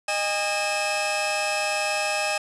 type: tone cluster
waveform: sawtooth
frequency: 615 / 813 / 2583 Hz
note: D#5 / G#5 / E7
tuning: -20 / -37 / -36 cents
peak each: -24 dBFS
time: 0.08-2.38 s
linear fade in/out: 5 ms
effects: resampled to 24000 Hz + 7-bit